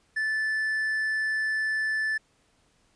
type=tone; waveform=triangle; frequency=1751 Hz; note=A6; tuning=9 cents flat; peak=-23 dBFS; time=0.16-2.18 s; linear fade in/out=10 ms; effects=pink hiss -66 dBFS RMS until 2.95 s + resampled to 22050 Hz